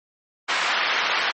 pink band-pass noise, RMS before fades -23 dBFS, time 0.48-1.32 s, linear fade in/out 20 ms, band 1100 to 3100 Hz, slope 12 dB/octave, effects MP3 32 kbps

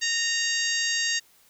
harmonic tone with a mistuned harmonic, 932.3 Hz, A#5, in tune, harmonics 2 / 3 / 4 / 5 / 6 / 7 / 8, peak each -28 / -31 / -33 / -30 / -36 / -31 / -35 dBFS, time 0.01-1.2 s, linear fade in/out 20 ms, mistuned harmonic 2, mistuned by -17 cents, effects white hiss -59 dBFS RMS until 1.49 s

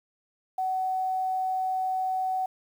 sine tone with quantisation, 751 Hz, F#5, 26 cents sharp, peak -25 dBFS, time 0.58-2.46 s, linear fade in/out 5 ms, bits 9, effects none

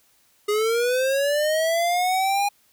square linear sweep, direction up, 410.4 to 819 Hz, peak -20 dBFS, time 0.48-2.49 s, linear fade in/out 10 ms, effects white hiss -61 dBFS RMS until 2.72 s

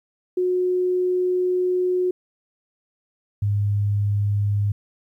sine tone pair in turn, 363.9 / 102.31 Hz, F#4 / G#2, -29 / -25 cents, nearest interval octave + minor seventh, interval 2196 cents, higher first, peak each -18 dBFS, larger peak neither, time 0.37-2.11 / 3.42-4.72 s, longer first, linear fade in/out 5 ms, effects 10-bit

